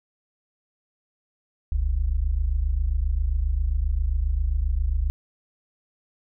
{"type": "tone pair together", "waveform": "sine", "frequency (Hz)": [41.81, 69.3], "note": ["E1", "C#2"], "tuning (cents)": [25, 0], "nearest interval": "major sixth", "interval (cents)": 875, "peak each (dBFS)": -23, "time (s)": [1.72, 5.1], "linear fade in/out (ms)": 0, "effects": []}